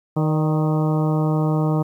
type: harmonic tone with a mistuned harmonic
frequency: 155.56 Hz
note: D#3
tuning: in tune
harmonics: 1 / 2 / 3 / 4 / 5 / 6 / 7 / 8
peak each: -18 / -24 / -28 / -30 / -32 / -34 / -35 / -36 dBFS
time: 0.16-1.83 s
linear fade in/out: 10 ms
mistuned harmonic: 4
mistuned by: -44 cents
effects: 9-bit